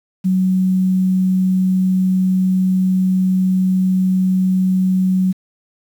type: tone with quantisation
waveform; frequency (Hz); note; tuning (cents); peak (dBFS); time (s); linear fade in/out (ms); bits
sine; 186.5; F#3; +14; -12; 0.24-5.33; 20; 7
effects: none

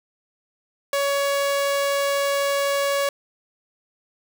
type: tone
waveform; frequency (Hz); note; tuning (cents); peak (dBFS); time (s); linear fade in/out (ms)
sawtooth; 561; C#5; +21; -16; 0.93-3.09; 2
effects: none

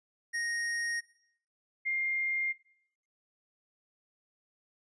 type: tone pair in turn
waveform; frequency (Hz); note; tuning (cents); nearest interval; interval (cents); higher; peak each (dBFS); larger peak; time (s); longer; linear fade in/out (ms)
square / sine; 1867 / 2114; A#6 / C7; +2 / +17; major second; 215; second; -32 / -29; second; 0.33-1.01 / 1.85-2.53; neither; 20
effects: noise-tail reverb RT60 0.7 s tail -19 dB re dry + resampled to 22050 Hz

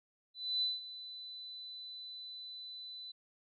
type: tone with ADSR envelope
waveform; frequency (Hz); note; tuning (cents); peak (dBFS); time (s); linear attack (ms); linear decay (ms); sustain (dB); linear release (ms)
sine; 4000; B7; +21; -29; 0.34-3.12; 280; 180; -15; 10
effects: MP3 48 kbps

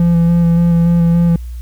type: tone with vibrato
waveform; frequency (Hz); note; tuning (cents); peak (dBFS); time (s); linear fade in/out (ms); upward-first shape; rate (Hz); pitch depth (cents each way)
triangle; 169.9; F3; -47; -6; 0-1.36; 2; square; 3.5; 13
effects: added 60 Hz sine -23 dBFS peak until 1.61 s + white hiss -49 dBFS RMS until 1.61 s

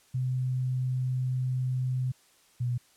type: tone pair in turn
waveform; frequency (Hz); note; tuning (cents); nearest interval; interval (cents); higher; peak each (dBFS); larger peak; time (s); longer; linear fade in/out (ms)
sine; 128 / 122.47; C3 / B2; -38 / -14; minor second; 76; first; -26; neither; 0.14-2.12 / 2.6-2.78; first; 10
effects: white hiss -62 dBFS RMS until 2.96 s + low-pass 11000 Hz 12 dB/octave

